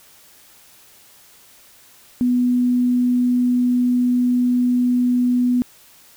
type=tone; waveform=sine; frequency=246.9 Hz; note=B3; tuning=in tune; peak=-14 dBFS; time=2.21-5.62 s; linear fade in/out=0 ms; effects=white hiss -49 dBFS RMS until 6.16 s